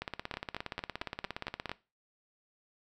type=two click trains; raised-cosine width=0.3 ms; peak=-20 / -20 dBFS; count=30 / 7; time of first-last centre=0.02-1.716 / 0.34-1.694 s; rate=17.1 / 4.43 Hz; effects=noise-tail reverb RT60 0.3 s tail -19 dB re dry